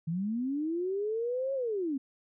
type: linear two-way sweep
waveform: sine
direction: up then down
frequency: 155.5 to 551 to 255.9 Hz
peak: -29 dBFS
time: 0.07-1.98 s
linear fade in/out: 10 ms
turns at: 1.54 s
effects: none